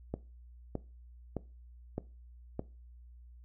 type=click train; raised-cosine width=2 ms; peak=-21 dBFS; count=5; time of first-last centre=0.14-2.594 s; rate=1.63 Hz; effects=noise-tail reverb RT60 0.3 s tail -19 dB re dry + added 60 Hz sine -51 dBFS peak until 3.44 s